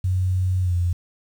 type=tone with pitch glide; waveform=sine; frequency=92.5 to 87.92 Hz; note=F#2 to F2; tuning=0 to +12 cents; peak=-18 dBFS; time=0.04-0.93 s; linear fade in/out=5 ms; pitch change=-88 cents; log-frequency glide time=0.61-0.74 s; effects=8-bit